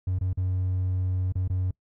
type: tone with dropouts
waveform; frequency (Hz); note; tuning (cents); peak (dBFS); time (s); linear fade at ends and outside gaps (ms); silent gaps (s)
triangle; 92.5; F#2; 0; -21; 0.07-1.71; 5; 0.188-0.21 / 0.331-0.373 / 1.323-1.354 / 1.478-1.499
effects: noise-tail reverb RT60 0.1 s tail -25 dB re dry + tanh soft clip ceiling -17 dBFS